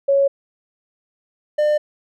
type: tone pair in turn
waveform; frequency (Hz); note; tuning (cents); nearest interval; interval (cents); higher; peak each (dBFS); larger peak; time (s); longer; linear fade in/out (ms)
sine / triangle; 554.4 / 600.1; C#5 / D5; 0 / +37; minor second; 137; second; -12; neither; 0.08-0.28 / 1.58-1.78; neither; 10
effects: none